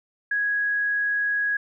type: tone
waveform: sine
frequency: 1661.2 Hz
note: G#6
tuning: in tune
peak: -21 dBFS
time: 0.31-1.57 s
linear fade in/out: 5 ms
effects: none